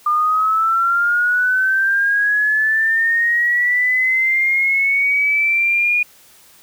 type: linear sweep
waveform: sine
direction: up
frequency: 1200 to 2448 Hz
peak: -13 dBFS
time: 0.06-6.03 s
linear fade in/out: 5 ms
effects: white hiss -48 dBFS RMS until 6.62 s